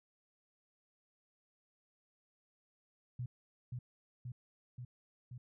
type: tone with echo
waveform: sine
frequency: 123.47 Hz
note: B2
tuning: in tune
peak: -37 dBFS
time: 3.19-3.26 s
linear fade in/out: 5 ms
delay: 530 ms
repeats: 4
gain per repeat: -2 dB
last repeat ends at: 5.38 s
effects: none